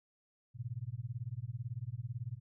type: tone with tremolo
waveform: sine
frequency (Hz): 119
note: A#2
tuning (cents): +36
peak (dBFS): -34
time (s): 0.54-2.4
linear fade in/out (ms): 50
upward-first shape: sine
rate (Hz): 18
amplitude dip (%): 100
effects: none